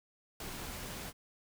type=noise with ADSR envelope; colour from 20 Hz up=pink; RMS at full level=-40 dBFS; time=0.4-1.13 s; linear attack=4 ms; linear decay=3 ms; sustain=-3 dB; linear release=49 ms; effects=none